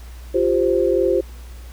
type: chord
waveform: sine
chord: F suspended second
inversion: none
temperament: equal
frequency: 349.2 / 392 / 523.3 Hz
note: F4 / G4 / C5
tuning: 0 / 0 / 0 cents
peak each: -19 dBFS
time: 0.34-1.21 s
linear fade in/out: 10 ms
effects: added 60 Hz sine -34 dBFS peak until 1.72 s + pink hiss -47 dBFS RMS until 1.72 s